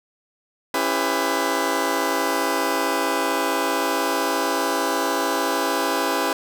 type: chord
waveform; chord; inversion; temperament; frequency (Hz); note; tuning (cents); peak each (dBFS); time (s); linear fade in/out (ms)
15% pulse; C# half-diminished seventh; none; just; 277.2 / 332.6 / 399.1 / 498.9; C#4 / E4 / G4 / B4; 0 / +16 / +31 / +17; -20; 0.74-6.33; 2
effects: none